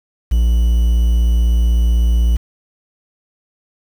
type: tone with quantisation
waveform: triangle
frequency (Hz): 58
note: A#1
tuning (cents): -8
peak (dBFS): -8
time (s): 0.31-2.37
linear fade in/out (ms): 10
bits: 6
effects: none